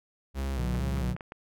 45% pulse tone with vibrato, 64.5 Hz, C2, 24 cents flat, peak -29 dBFS, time 0.34-1.15 s, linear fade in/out 50 ms, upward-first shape square, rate 2.2 Hz, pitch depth 77 cents each way
triangle chord, Bb augmented, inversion none, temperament just, 116.54 / 145.68 / 182.1 Hz, Bb2 / D3 / F#3, 0 / -14 / -27 cents, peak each -34 dBFS, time 0.57-1.16 s, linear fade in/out 10 ms
clicks, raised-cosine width 0.5 ms, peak -25 dBFS, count 5, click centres 0.752 / 0.973 / 1.165 / 1.208 / 1.321 s
effects none

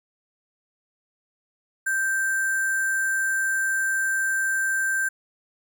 sine tone with sample-and-hold, 1568 Hz, G6, in tune, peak -21 dBFS, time 1.86-5.09 s, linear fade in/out 10 ms, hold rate 8820 Hz, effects none

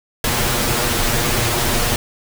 pink noise with comb filter, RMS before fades -18 dBFS, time 0.24-1.96 s, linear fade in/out 2 ms, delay 8.4 ms, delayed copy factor +0.8, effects none

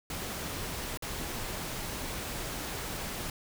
pink noise with dropouts, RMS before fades -37 dBFS, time 0.1-3.3 s, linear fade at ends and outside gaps 2 ms, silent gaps 0.974-1.023 s, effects none

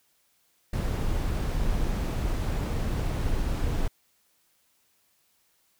brown noise, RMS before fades -27 dBFS, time 0.73-3.88 s, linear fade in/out 5 ms, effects white hiss -68 dBFS RMS until 5.79 s

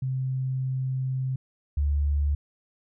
sine tone pair in turn, 130.81 / 72.28 Hz, C3 / D2, 0 / -27 cents, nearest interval minor seventh, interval 1027 cents, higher first, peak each -25 / -21 dBFS, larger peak second, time 0.02-1.36 / 1.77-2.35 s, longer first, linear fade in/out 5 ms, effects none

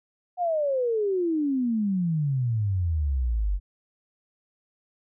sine exponential sweep, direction down, 734 to 45.51 Hz, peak -22 dBFS, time 0.37-3.6 s, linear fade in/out 50 ms, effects none

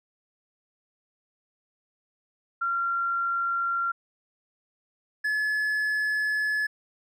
sine / triangle tone pair in turn, 1377 / 1712.1 Hz, F6 / A6, -25 / -48 cents, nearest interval major third, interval 377 cents, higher second, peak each -24 / -22 dBFS, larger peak second, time 2.61-3.92 / 5.24-6.67 s, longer second, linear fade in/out 10 ms, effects none

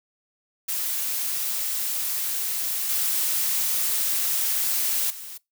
blue noise with level steps, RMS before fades -27 / -24 / -38 dBFS, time 0.68-5.38 s, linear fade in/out 10 ms, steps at 2.89 / 5.1 s, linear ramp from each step 5 ms, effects noise-tail reverb RT60 0.2 s tail -23 dB re dry

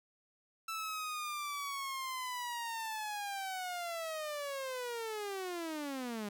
sawtooth linear sweep, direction down, 1327 to 200 Hz, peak -34 dBFS, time 0.68-6.29 s, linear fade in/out 5 ms, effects none

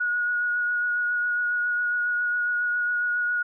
sine tone with vibrato, 1452 Hz, F#6, 33 cents flat, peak -22 dBFS, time 0-3.43 s, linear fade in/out 10 ms, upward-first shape triangle, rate 7.3 Hz, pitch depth 16 cents each way, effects none

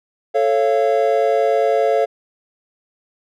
triangle chord, A augmented, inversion none, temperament just, 440 / 550 / 687.5 Hz, A4 / C#5 / E#5, 0 / -14 / -27 cents, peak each -16 dBFS, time 0.34-2.06 s, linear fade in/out 20 ms, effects none

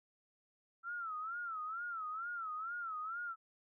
sine tone with vibrato, 1332 Hz, E6, 18 cents sharp, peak -39 dBFS, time 0.83-3.36 s, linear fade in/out 50 ms, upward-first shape sine, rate 2.2 Hz, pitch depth 130 cents each way, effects none

